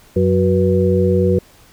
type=harmonic tone with a mistuned harmonic; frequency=92.5 Hz; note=F#2; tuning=in tune; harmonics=1 / 2 / 4 / 5; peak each=-17 / -17 / -17 / -17 dBFS; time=0.16-1.39 s; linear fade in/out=5 ms; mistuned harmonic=5; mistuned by=+89 cents; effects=pink hiss -48 dBFS RMS until 1.72 s